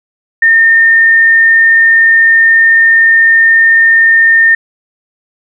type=tone; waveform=sine; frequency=1819 Hz; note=A#6; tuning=43 cents flat; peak=-3 dBFS; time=0.42-4.55 s; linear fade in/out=5 ms; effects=none